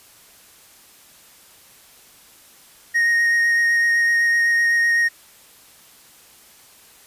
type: tone with vibrato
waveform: triangle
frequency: 1864.7 Hz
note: A#6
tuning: in tune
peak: -13 dBFS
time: 2.94-5.09 s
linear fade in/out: 20 ms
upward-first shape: sine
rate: 7.9 Hz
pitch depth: 10 cents each way
effects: white hiss -49 dBFS RMS until 7.06 s + resampled to 32000 Hz